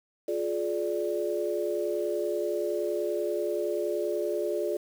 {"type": "chord", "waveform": "sine", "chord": "D diminished", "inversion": "first", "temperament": "just", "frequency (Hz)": [352.4, 422.9, 587.3], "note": ["F4", "Ab4", "D5"], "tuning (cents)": [16, 31, 0], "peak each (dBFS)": -31, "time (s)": [0.28, 4.77], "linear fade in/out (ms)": 5, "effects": ["8-bit"]}